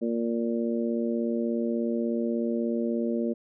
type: harmonic tone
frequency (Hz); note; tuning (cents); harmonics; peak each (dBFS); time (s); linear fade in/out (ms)
116.54; A#2; 0; 2 / 3 / 4 / 5; -27 / -31 / -33 / -35; 0.01-3.34; 20
effects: none